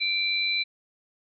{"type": "tone pair together", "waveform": "sine", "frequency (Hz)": [2349, 4006], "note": ["D7", "B7"], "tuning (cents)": [0, 24], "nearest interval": "major sixth", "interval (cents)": 924, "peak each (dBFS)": -26, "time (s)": [0, 0.64], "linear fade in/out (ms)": 20, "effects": []}